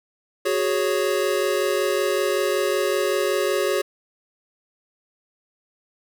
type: chord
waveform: square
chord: F# suspended second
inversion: none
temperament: equal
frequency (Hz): 370 / 415.3 / 554.4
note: F#4 / G#4 / C#5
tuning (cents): 0 / 0 / 0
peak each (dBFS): -25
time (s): 0.45-3.82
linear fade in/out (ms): 10
effects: none